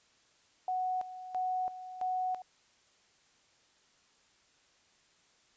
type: tone with tremolo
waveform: sine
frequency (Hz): 740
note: F#5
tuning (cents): 0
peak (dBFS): -30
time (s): 0.68-2.42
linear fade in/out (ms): 2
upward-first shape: square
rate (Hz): 1.5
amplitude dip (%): 75
effects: white hiss -67 dBFS RMS until 5.56 s + resampled to 16000 Hz